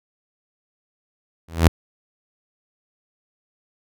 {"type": "tone with exponential growth", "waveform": "sawtooth", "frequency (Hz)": 82.41, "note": "E2", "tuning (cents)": 0, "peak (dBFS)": -4, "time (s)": [1.48, 1.68], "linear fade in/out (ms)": 5, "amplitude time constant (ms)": 43, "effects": []}